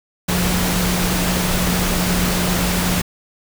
sine tone in noise, 179.7 Hz, F3, 50 cents sharp, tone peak -20 dBFS, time 0.28-3.02 s, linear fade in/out 10 ms, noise pink, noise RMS -20 dBFS, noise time 0.28-3.02 s, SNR -3 dB, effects none

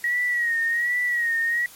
sine tone with vibrato, 1900 Hz, A#6, 33 cents sharp, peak -20 dBFS, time 0.04-1.66 s, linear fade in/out 2 ms, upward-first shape sine, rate 1.3 Hz, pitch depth 62 cents each way, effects white hiss -46 dBFS RMS until 1.75 s + MP3 64 kbps

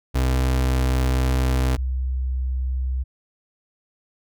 35% pulse / sine tone pair in turn, 64.2 / 64.2 Hz, C2 / C2, -32 / -32 cents, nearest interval unison, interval 0 cents, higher neither, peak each -16 / -21 dBFS, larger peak first, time 0.14-1.77 / 1.77-3.04 s, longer first, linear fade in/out 20 ms, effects none

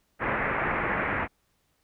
white low-pass noise, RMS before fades -28 dBFS, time 0.19-1.28 s, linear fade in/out 50 ms, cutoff 2200 Hz, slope 48 dB/octave, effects pink hiss -71 dBFS RMS until 1.83 s

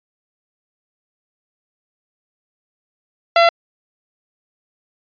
sawtooth tone, 678 Hz, E5, 49 cents sharp, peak -5 dBFS, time 3.36-3.49 s, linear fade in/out 2 ms, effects resampled to 11025 Hz

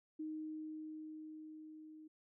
sine tone with level ramp, 311.1 Hz, D#4, in tune, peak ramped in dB -40 to -53 dBFS, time 0.19-2.08 s, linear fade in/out 10 ms, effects none

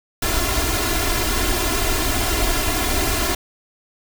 pink noise with comb filter, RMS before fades -20 dBFS, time 0.22-3.35 s, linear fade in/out 5 ms, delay 2.9 ms, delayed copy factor +0.95, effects none

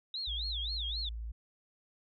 sine tone with vibrato, 3729 Hz, A#7, in tune, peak -35 dBFS, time 0.14-1.09 s, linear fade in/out 2 ms, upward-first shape sine, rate 3.8 Hz, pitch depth 250 cents each way
sine tone, 56 Hz, A1, 31 cents sharp, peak -37 dBFS, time 0.27-1.32 s, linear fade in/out 10 ms
effects none

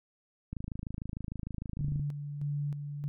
click train, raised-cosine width 5 ms, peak -25 dBFS, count 40, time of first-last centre 0.53-1.996 s, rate 26.6 Hz
sine tone with tremolo, 144.9 Hz, D3, 23 cents flat, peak -30 dBFS, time 1.79-3.08 s, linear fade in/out 0 ms, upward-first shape square, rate 1.6 Hz, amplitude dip 50%
effects none

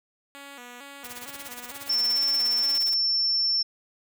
5% pulse tone with vibrato, 261.6 Hz, C4, in tune, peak -30 dBFS, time 0.35-2.78 s, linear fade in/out 0 ms, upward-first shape square, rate 2.2 Hz, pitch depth 120 cents each way
white noise with tremolo, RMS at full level -38 dBFS, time 1.04-2.94 s, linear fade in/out 2 ms, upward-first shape sine, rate 17 Hz, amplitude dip 90%
sine tone, 5390 Hz, E8, 38 cents sharp, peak -21 dBFS, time 1.89-3.63 s, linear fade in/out 10 ms
effects none

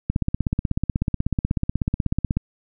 click train, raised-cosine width 5 ms, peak -8 dBFS, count 38, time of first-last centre 0.1-2.37 s, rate 16.3 Hz, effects none

